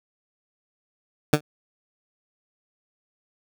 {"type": "tone with exponential decay", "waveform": "15% pulse", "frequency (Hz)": 149.8, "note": "D3", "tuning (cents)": 35, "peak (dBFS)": -5, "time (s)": [1.33, 1.41], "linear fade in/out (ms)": 5, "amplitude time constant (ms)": 16, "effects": []}